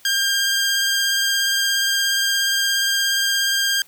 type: tone with vibrato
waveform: 15% pulse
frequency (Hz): 1600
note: G6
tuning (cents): +35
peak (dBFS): -11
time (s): 0.05-3.82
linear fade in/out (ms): 2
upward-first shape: sine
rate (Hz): 17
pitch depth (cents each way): 12
effects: white hiss -51 dBFS RMS until 3.87 s